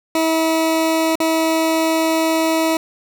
20% pulse tone with dropouts, 322.7 Hz, E4, 37 cents flat, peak -10 dBFS, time 0.15-2.77 s, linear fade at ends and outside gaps 2 ms, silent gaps 1.155-1.202 s, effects none

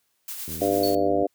blue noise with tremolo, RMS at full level -33 dBFS, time 0.28-0.95 s, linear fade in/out 2 ms, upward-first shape sine, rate 8.9 Hz, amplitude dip 40%
click train, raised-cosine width 3 ms, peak -25 dBFS, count 61, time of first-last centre 0.48-1.227 s, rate 80.3 Hz
harmonic tone, 99 Hz, G2, 18 cents sharp, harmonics 3 / 4 / 5 / 6 / 7, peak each -26 / -26 / -26 / -26 / -26 dBFS, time 0.61-1.27 s, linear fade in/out 10 ms
square tone with exponential decay, 4431 Hz, C#8, 2 cents flat, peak -26 dBFS, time 0.83-1.09 s, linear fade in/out 5 ms, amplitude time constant 55 ms
effects white hiss -71 dBFS RMS until 1.34 s + high-pass 60 Hz 12 dB/octave

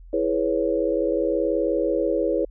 sine chord, C# minor seventh, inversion first, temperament equal, 329.6 / 415.3 / 493.9 / 554.4 Hz, E4 / G#4 / B4 / C#5, 0 / 0 / 0 / 0 cents, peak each -25 / -26 / -25 / -25 dBFS, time 0.13-2.45 s, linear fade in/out 5 ms, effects added 42 Hz sine -41 dBFS peak until 2.5 s

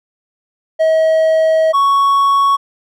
triangle tone pair in turn, 639 / 1112.1 Hz, D#5 / C#6, +46 / +5 cents, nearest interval minor seventh, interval 959 cents, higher second, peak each -7 dBFS, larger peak neither, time 0.79-1.73 / 1.73-2.57 s, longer first, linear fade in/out 20 ms, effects none

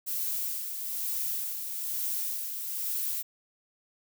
violet noise with tremolo, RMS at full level -31 dBFS, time 0.06-3.23 s, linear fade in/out 20 ms, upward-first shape sine, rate 1.1 Hz, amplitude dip 45%, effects none

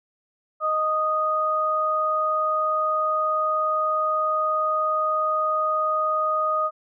sine tone pair together, 622 / 1241.2 Hz, D#5 / D#6, -1 / -5 cents, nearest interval octave, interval 1196 cents, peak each -26 / -21 dBFS, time 0.6-6.71 s, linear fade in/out 50 ms, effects none

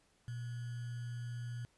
sine tone with sample-and-hold, 120 Hz, B2, 49 cents flat, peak -39 dBFS, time 0.28-1.65 s, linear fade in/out 0 ms, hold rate 1575 Hz, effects pink hiss -72 dBFS RMS until 1.77 s + resampled to 24000 Hz

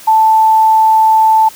sine tone, 880 Hz, A5, in tune, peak -5 dBFS, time 0.07-1.49 s, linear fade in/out 10 ms, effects white hiss -35 dBFS RMS until 1.55 s

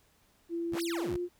sine tone with pitch glide, 337.9 to 353.3 Hz, E4 to F4, +43 to +20 cents, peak -31 dBFS, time 0.49-1.29 s, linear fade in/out 50 ms, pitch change +77 cents, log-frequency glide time 1-1.12 s
20% pulse exponential two-way sweep, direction up then down, 46.25 to 5610 to 46.25 Hz, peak -32 dBFS, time 0.72-1.17 s, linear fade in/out 10 ms, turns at 0.82 s
effects pink hiss -67 dBFS RMS until 1.39 s

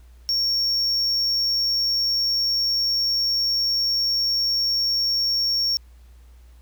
triangle tone, 5510 Hz, F8, 24 cents flat, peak -18 dBFS, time 0.29-5.77 s, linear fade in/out 0 ms, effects added 60 Hz sine -45 dBFS peak until 6.61 s + pink hiss -61 dBFS RMS until 6.61 s

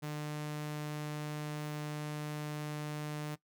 sawtooth tone, 150.1 Hz, D3, 38 cents sharp, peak -33 dBFS, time 0.02-3.36 s, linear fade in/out 20 ms, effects noise-tail reverb RT60 0.1 s tail -18 dB re dry

